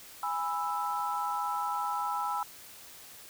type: chord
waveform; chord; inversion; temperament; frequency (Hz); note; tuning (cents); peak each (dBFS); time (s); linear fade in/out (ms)
sine; E major; first; just; 824.1 / 988.9 / 1318.5; G#5 / B5 / E6; -14 / +2 / 0; -34; 0.23-2.43; 2
effects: white hiss -50 dBFS RMS until 3.29 s